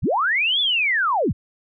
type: linear two-way sweep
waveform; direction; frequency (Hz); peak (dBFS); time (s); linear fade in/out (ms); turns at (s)
sine; up then down; 33.72 to 3515 to 33.72; -17; 0.02-1.33; 20; 0.6
effects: none